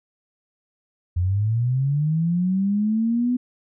sine linear sweep, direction up, 85.1 to 251 Hz, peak -18 dBFS, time 1.16-3.37 s, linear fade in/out 10 ms, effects none

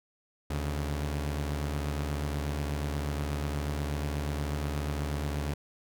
sawtooth tone pair together, 74 / 139.7 Hz, D2 / C#3, +14 / +14 cents, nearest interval major seventh, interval 1100 cents, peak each -27 / -33 dBFS, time 0.5-5.54 s, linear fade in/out 5 ms, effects none

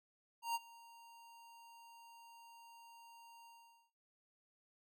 square tone with ADSR envelope, 930 Hz, A#5, 4 cents flat, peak -35 dBFS, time 0.42-3.91 s, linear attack 130 ms, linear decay 32 ms, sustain -23 dB, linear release 450 ms, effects noise-tail reverb RT60 0.7 s tail -22 dB re dry

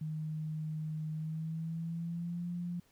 sine tone with pitch glide, 155.56 to 174.61 Hz, D#3 to F3, 0 to 0 cents, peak -35 dBFS, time 0.01-2.8 s, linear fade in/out 5 ms, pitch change +200 cents, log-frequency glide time 1.13-2.48 s, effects pink hiss -69 dBFS RMS until 2.91 s

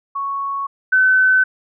sine tone pair in turn, 1108.7 / 1518.8 Hz, C#6 / F#6, 0 / +45 cents, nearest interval perfect fourth, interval 545 cents, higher second, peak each -20 / -10 dBFS, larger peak second, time 0.15-0.67 / 0.92-1.44 s, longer neither, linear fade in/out 10 ms, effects none

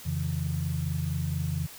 sine tone cluster, 86.3 / 136.6 / 160.9 Hz, F2 / C#3 / E3, -20 / -25 / -42 cents, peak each -31 dBFS, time 0.05-1.67 s, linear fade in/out 20 ms, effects tanh soft clip ceiling -17 dBFS + white hiss -46 dBFS RMS until 1.78 s

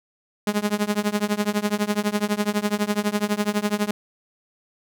sawtooth tone with tremolo, 207.7 Hz, G#3, in tune, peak -13 dBFS, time 0.47-3.91 s, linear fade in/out 2 ms, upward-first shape triangle, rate 12 Hz, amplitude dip 100%, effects none

